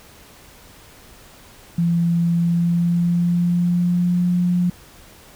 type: tone with pitch glide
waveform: sine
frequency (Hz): 170 to 177.42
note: F3 to F3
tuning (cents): -46 to +28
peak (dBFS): -15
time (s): 1.78-4.7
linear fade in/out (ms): 5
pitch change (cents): +74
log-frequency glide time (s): 2.34-4.27
effects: pink hiss -46 dBFS RMS until 5.35 s